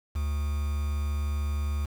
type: tone with quantisation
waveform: triangle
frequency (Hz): 73.1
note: D2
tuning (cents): -7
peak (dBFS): -24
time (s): 0.15-1.86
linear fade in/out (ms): 10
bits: 7
effects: none